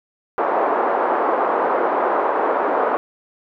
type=band-pass noise; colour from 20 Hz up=white; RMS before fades=-19 dBFS; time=0.38-2.97 s; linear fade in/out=0 ms; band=340 to 1100 Hz; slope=24 dB/octave; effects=none